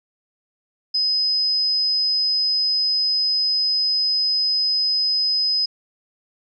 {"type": "tone", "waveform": "sine", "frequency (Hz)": 5040, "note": "D#8", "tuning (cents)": 21, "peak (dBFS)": -17, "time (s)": [0.94, 5.66], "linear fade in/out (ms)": 10, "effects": []}